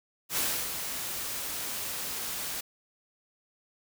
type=noise with ADSR envelope; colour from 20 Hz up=white; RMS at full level=-28 dBFS; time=0.29-2.61 s; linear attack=84 ms; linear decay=310 ms; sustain=-7 dB; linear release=9 ms; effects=none